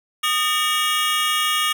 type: tone cluster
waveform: square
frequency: 1231 / 1813 / 2276 / 2857 / 3304 Hz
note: D#6 / A#6 / C#7 / F7 / G#7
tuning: -19 / -49 / +45 / +39 / -10 cents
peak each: -23 / -29 / -28 / -24 / -27 dBFS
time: 0.23-1.73 s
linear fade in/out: 10 ms
effects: none